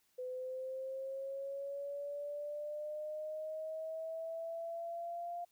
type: linear sweep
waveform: sine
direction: up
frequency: 503 to 698.5 Hz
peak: -39 dBFS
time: 0.18-5.45 s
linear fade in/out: 10 ms
effects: white hiss -75 dBFS RMS until 5.51 s